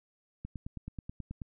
click train, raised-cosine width 5 ms, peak -27 dBFS, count 10, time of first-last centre 0.45-1.418 s, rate 9.3 Hz, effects none

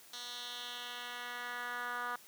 10% pulse tone with band-pass filter sweep, 243.4 Hz, B3, 25 cents flat, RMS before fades -42 dBFS, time 0.13-2.16 s, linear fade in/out 5 ms, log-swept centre 4500 to 1300 Hz, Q 2.2, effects white hiss -58 dBFS RMS until 2.27 s + high-pass 150 Hz 12 dB/octave

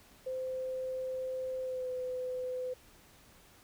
sine tone with pitch glide, 517 to 506.1 Hz, C5 to B4, -21 to +42 cents, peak -34 dBFS, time 0.26-2.74 s, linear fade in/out 10 ms, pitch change -37 cents, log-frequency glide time 1.61-1.9 s, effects pink hiss -60 dBFS RMS until 3.63 s

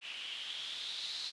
blue noise with low-pass filter sweep, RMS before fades -42 dBFS, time 0.01-1.32 s, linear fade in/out 50 ms, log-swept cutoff 2800 to 4200 Hz, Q 6.4, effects resampled to 24000 Hz

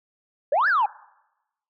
sine exponential two-way sweep, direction up then down, 523.3 to 1762 to 787 Hz, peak -16 dBFS, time 0.52-0.86 s, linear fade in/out 5 ms, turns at 0.68 s, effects noise-tail reverb RT60 0.9 s tail -22 dB re dry + tanh soft clip ceiling -14 dBFS

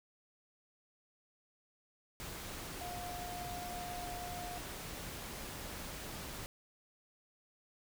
sine tone in noise, 711 Hz, F5, 31 cents sharp, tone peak -43 dBFS, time 2.81-4.58 s, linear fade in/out 0 ms, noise pink, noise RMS -45 dBFS, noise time 2.2-6.46 s, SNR -1 dB, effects none

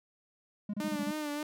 triangle tone bursts, 206.4 Hz, G#3, 10 cents flat, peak -30 dBFS, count 6, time 0.69-1.111 s, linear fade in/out 5 ms, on 46 ms, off 29 ms
sawtooth tone with vibrato, 298.7 Hz, D4, 29 cents sharp, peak -30 dBFS, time 0.8-1.43 s, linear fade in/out 2 ms, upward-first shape sine, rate 3.4 Hz, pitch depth 48 cents each way
effects none

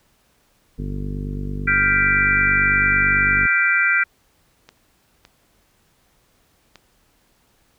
harmonic tone, 49 Hz, G1, in tune, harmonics 1 / 2 / 3 / 4 / 5 / 6 / 7 / 8 / 9, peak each -27 / -34 / -30 / -38 / -32 / -42 / -42 / -46 / -41 dBFS, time 0.78-3.47 s, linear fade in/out 10 ms
sine chord, G dominant seventh, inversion third, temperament equal, 1396.9 / 1568 / 1975.5 / 2349 Hz, F6 / G6 / B6 / D7, 0 / 0 / 0 / 0 cents, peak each -20 dBFS, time 1.67-4.04 s, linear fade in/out 10 ms
clicks, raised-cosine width 0.2 ms, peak -24 / -26 / -24 dBFS, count 3, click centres 4.69 / 5.251 / 6.757 s
effects pink hiss -61 dBFS RMS until 7.78 s

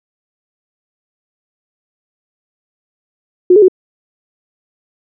sine tone with pitch steps, 362.1 / 422.7 / 371.6 Hz, F#4 / G#4 / F#4, -37 / +31 / +7 cents, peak -3 dBFS, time 3.5-3.683 s, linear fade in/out 5 ms, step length 61 ms, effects none

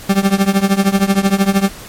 40% pulse tone with tremolo, 196 Hz, G3, in tune, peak -6 dBFS, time 0.09-1.69 s, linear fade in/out 5 ms, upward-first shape triangle, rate 13 Hz, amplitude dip 95%, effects pink hiss -34 dBFS RMS until 1.88 s + MP3 64 kbps

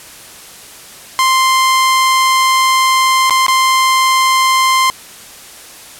sawtooth tone with dropouts, 1046.5 Hz, C6, in tune, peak -5 dBFS, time 1.19-4.9 s, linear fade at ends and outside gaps 0 ms, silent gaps 3.297-3.307 / 3.465-3.482 s, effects white hiss -35 dBFS RMS until 5.99 s + low-pass 12000 Hz 12 dB/octave

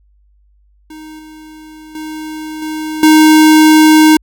square tone with level steps, 311.1 Hz, D#4, in tune, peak -30 / -33 / -23 / -19 / -4 dBFS, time 0.9-4.17 s, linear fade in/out 5 ms, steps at 1.19 / 1.95 / 2.62 / 3.03 s, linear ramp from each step 2 ms, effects added 50 Hz sine -48 dBFS peak until 4.22 s

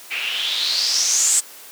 blue noise with low-pass filter sweep, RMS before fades -20 dBFS, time 0.1-1.41 s, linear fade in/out 20 ms, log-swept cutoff 2400 to 8200 Hz, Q 6.4, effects white hiss -41 dBFS RMS until 1.71 s + high-pass 300 Hz 12 dB/octave

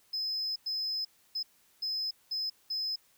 sine tone bursts at uneven times, 5100 Hz, D#8, 42 cents sharp, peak -28 dBFS, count 6, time 0.13-0.56 / 0.66-1.05 / 1.35-1.43 / 1.82-2.11 / 2.31-2.5 / 2.7-2.96 s, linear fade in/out 10 ms, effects tanh soft clip ceiling -30 dBFS + white hiss -66 dBFS RMS until 3.17 s

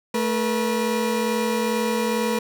30% pulse tone pair together, 220 / 482.3 Hz, A3 / B4, 0 / -41 cents, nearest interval octave + major second, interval 1359 cents, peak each -21 dBFS, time 0.14-2.39 s, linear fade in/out 5 ms, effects none

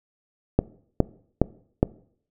click train, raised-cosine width 2 ms, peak -3 dBFS, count 4, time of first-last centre 0.59-1.83 s, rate 2.42 Hz, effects noise-tail reverb RT60 0.6 s tail -21 dB re dry

